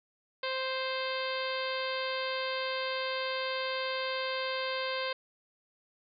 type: harmonic tone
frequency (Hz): 523.3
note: C5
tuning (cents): 0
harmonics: 1 / 2 / 3 / 4 / 5 / 6 / 7 / 8 / 9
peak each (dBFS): -35 / -38 / -40 / -41 / -42 / -43 / -43 / -44 / -45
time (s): 0.43-5.13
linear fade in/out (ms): 5
effects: none